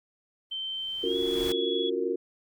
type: noise with exponential growth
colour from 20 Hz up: pink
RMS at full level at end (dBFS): -35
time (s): 0.5-1.52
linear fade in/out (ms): 0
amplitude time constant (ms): 220
type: tone with pitch glide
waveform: sine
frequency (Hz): 3106 to 3368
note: G7 to G#7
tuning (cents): -17 to +24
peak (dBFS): -31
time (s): 0.51-1.9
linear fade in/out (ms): 10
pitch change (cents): +141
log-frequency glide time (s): 1.05-1.16
type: chord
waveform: sine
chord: Gb major seventh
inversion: second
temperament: just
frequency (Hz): 277.5 / 346.9 / 370 / 462.5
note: Db4 / F4 / Gb4 / Bb4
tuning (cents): +2 / -12 / 0 / -14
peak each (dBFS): -36 / -32 / -30 / -30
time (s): 1.03-2.16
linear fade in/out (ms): 10
effects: none